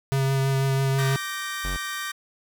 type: tone with vibrato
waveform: square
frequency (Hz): 135.3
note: C#3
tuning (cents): -42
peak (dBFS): -21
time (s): 0.12-1.16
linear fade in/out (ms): 0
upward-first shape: triangle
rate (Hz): 6.1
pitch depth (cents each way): 15
type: chord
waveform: sawtooth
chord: G minor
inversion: second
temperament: equal with one note detuned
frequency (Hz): 1174.7 / 1550 / 1864.7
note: D6 / G6 / Bb6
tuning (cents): 0 / -20 / 0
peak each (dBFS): -30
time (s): 0.98-2.12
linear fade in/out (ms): 10
type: tone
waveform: square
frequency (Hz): 46.25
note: F#1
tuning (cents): 0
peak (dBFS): -28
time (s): 1.64-1.77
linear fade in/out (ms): 10
effects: none